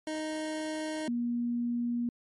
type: tone pair in turn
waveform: 25% pulse / sine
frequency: 311.1 / 238.9 Hz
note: D#4 / A#3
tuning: 0 / +43 cents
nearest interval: perfect fourth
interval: 457 cents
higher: first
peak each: -29 / -28 dBFS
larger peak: second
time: 0.07-1.08 / 1.08-2.09 s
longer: neither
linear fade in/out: 2 ms
effects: MP3 48 kbps